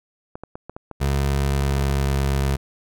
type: clicks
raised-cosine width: 1 ms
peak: -20 dBFS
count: 11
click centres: 0.355 / 0.436 / 0.555 / 0.696 / 0.765 / 0.913 / 1.62 / 1.72 / 1.773 / 1.819 / 1.902 s
type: tone with pitch glide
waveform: 25% pulse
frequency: 69.3 to 68.5 Hz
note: C#2 to C#2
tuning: 0 to -20 cents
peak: -15 dBFS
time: 1-2.57 s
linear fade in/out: 20 ms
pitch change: -20 cents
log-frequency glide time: 1.47-2.32 s
effects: none

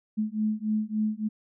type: beating tone pair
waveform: sine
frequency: 213.2 / 216.7 Hz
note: G#3 / A3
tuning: +46 / -26 cents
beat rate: 3.5 Hz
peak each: -28 dBFS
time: 0.17-1.29 s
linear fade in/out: 20 ms
effects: none

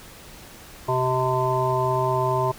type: harmonic tone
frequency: 128.4 Hz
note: C3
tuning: 32 cents flat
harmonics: 1 / 3 / 5 / 7 / 8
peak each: -26 / -26 / -26 / -26 / -26 dBFS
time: 0.88-2.52 s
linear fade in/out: 10 ms
effects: pink hiss -44 dBFS RMS until 2.58 s

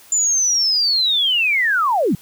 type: linear sweep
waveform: sine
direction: down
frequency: 7150 to 138.59 Hz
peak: -14 dBFS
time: 0.12-2.15 s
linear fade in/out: 2 ms
effects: white hiss -46 dBFS RMS until 2.21 s

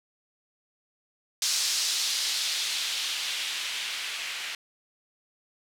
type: noise with low-pass filter sweep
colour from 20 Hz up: violet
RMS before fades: -30 dBFS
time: 1.42-4.55 s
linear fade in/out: 2 ms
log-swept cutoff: 5100 to 2400 Hz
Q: 1.5
effects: none

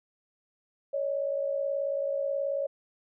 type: tone pair together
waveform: sine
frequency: 557 / 615.5 Hz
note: C#5 / D#5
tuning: +8 / -19 cents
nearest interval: major second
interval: 173 cents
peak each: -28 / -34 dBFS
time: 0.93-2.67 s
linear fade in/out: 10 ms
effects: none

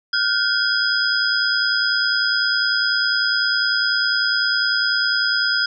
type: tone cluster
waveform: sine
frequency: 1422 / 1532 / 3307 / 4988 Hz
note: F6 / G6 / G#7 / D#8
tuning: +31 / -40 / -8 / +3 cents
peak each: -22 / -22 / -28 / -20 dBFS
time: 0.13-5.66 s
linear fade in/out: 5 ms
effects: none

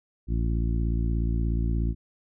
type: harmonic tone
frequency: 56.8 Hz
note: A#1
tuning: 44 cents flat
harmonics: 1 / 2 / 3 / 4 / 5 / 6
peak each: -24 / -30 / -34 / -36 / -38 / -40 dBFS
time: 0.27-1.95 s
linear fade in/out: 50 ms
effects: none

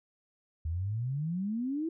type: exponential sweep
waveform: sine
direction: up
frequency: 76.8 to 336.7 Hz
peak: -30 dBFS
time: 0.65-1.89 s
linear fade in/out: 5 ms
effects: none

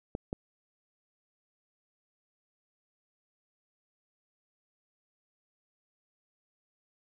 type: clicks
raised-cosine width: 2 ms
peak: -20 dBFS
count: 2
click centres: 0.151 / 0.329 s
effects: none

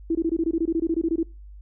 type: tone bursts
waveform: sine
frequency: 329.6 Hz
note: E4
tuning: in tune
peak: -19 dBFS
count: 16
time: 0.1-1.231 s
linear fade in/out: 5 ms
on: 51 ms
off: 21 ms
effects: noise-tail reverb RT60 0.3 s tail -24 dB re dry + added 50 Hz sine -40 dBFS peak until 1.61 s

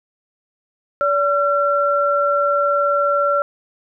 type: tone pair together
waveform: sine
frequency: 574 / 1359.7 Hz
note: D5 / F6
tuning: -40 / -47 cents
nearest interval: octave + minor third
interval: 1493 cents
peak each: -17 dBFS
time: 1.01-3.42 s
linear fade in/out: 0 ms
effects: none

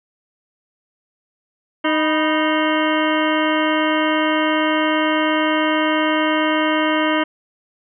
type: harmonic tone with a mistuned harmonic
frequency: 309.6 Hz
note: D#4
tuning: 9 cents flat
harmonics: 1 / 2 / 3 / 4 / 5 / 6 / 7 / 9 / 10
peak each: -19 / -22 / -24 / -25 / -26 / -27 / -27 / -29 / -29 dBFS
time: 1.84-7.24 s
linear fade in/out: 10 ms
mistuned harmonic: 3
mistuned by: +84 cents
effects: none

